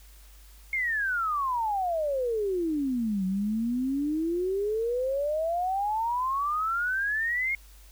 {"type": "exponential two-way sweep", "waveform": "sine", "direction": "down then up", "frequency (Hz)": [2175, 185, 2175], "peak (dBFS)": -25, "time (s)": [0.73, 7.55], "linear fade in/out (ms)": 2, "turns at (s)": 3.25, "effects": ["added 50 Hz sine -49 dBFS peak until 7.91 s", "white hiss -57 dBFS RMS until 7.91 s"]}